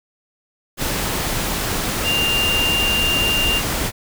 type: tone in noise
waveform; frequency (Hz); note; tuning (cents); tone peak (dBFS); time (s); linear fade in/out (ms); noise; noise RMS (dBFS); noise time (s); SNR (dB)
sine; 2794; F7; 0; -17; 2.03-3.62; 50; pink; -22; 0.77-3.92; +2
effects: none